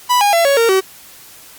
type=tone with pitch steps; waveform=45% pulse; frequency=987.8 / 816.4 / 674.7 / 557.6 / 460.8 / 380.8 Hz; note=B5 / G#5 / E5 / C#5 / A#4 / F#4; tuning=0 / -30 / +40 / +10 / -20 / +50 cents; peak=-10 dBFS; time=0.09-0.81 s; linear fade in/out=20 ms; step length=120 ms; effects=white hiss -40 dBFS RMS until 1.58 s + Opus 48 kbps